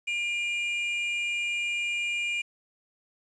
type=tone pair together; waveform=triangle; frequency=2400 / 2854 Hz; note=D7 / F7; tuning=+37 / +37 cents; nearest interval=minor third; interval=300 cents; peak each=-26 / -34 dBFS; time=0.07-2.42 s; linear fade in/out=10 ms; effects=resampled to 22050 Hz + 9-bit